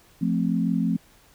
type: chord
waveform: sine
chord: F major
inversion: none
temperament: equal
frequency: 174.61 / 220 / 261.6 Hz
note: F3 / A3 / C4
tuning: 0 / 0 / 0 cents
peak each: -24 / -25 / -26 dBFS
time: 0.21-0.97 s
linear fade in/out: 10 ms
effects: pink hiss -56 dBFS RMS until 1.34 s